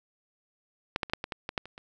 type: clicks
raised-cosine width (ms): 0.3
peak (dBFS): -11 / -12 / -25 / -9 / -17 / -17 / -17 / -12 / -28 / -28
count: 10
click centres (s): 0.961 / 1.032 / 1.098 / 1.135 / 1.241 / 1.322 / 1.491 / 1.578 / 1.656 / 1.779
effects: none